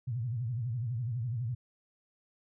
sine tone with vibrato, 118.9 Hz, A#2, 35 cents sharp, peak -31 dBFS, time 0.07-1.55 s, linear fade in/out 10 ms, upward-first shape sine, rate 12 Hz, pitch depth 160 cents each way, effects none

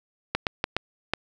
clicks, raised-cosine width 0.3 ms, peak -7 dBFS, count 5, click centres 0.35 / 0.468 / 0.641 / 0.766 / 1.136 s, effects none

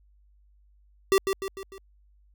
square tone with echo, 388.3 Hz, G4, 16 cents flat, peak -18 dBFS, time 1.12-1.18 s, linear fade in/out 0 ms, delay 150 ms, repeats 4, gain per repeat -6 dB, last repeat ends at 1.78 s, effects added 50 Hz sine -57 dBFS peak until 2.34 s

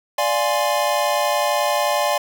square chord, D half-diminished seventh, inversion none, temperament equal, 587.3 / 698.5 / 830.6 / 1046.5 Hz, D5 / F5 / Ab5 / C6, 0 / 0 / 0 / 0 cents, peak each -22 / -25 / -24 / -25 dBFS, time 0.18-2.18 s, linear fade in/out 5 ms, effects none

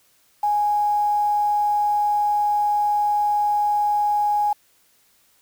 sine tone with quantisation, 830.6 Hz, G#5, in tune, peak -17 dBFS, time 0.43-4.53 s, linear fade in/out 5 ms, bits 7, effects white hiss -60 dBFS RMS until 5.41 s

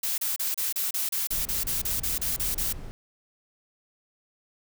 blue noise bursts, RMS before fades -28 dBFS, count 15, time 0.03-2.728 s, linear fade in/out 5 ms, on 150 ms, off 32 ms
brown noise, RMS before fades -38 dBFS, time 1.31-2.91 s, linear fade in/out 0 ms
effects none

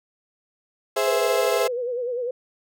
35% pulse chord, Ab augmented, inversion none, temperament equal, 415.3 / 523.3 / 659.3 Hz, Ab4 / C5 / E5, 0 / 0 / 0 cents, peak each -23 dBFS, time 0.96-1.68 s, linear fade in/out 10 ms
sine tone with vibrato, 490.1 Hz, B4, 13 cents flat, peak -24 dBFS, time 1.07-2.31 s, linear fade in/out 5 ms, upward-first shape sine, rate 10 Hz, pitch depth 76 cents each way
effects none

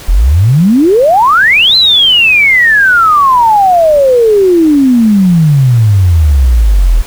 sine exponential two-way sweep, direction up then down, 38.6 to 4126 to 38.6 Hz, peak -3 dBFS, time 0.08-7.02 s, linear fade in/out 10 ms, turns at 1.76 s, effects pink hiss -29 dBFS RMS until 7.06 s

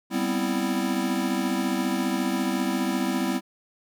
square chord, C major seventh, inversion second, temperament equal, 196 / 246.9 / 261.6 / 329.6 Hz, G3 / B3 / C4 / E4, 0 / 0 / 0 / 0 cents, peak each -30 dBFS, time 0.1-3.41 s, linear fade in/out 50 ms, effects none

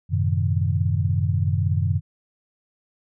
sine chord, F# diminished seventh, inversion none, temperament equal with one note detuned, 93.47 / 110 / 130.81 / 155.56 Hz, F#2 / A2 / C3 / Eb3, +18 / 0 / 0 / 0 cents, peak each -21 / -26 / -26 / -26 dBFS, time 0.09-2.01 s, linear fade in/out 50 ms, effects none

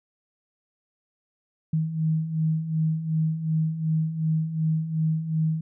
sine beating tone pair, 156.7 / 159.4 Hz, D#3 / D#3, +13 / +42 cents, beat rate 2.7 Hz, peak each -29 / -23 dBFS, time 1.73-5.61 s, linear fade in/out 5 ms, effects none

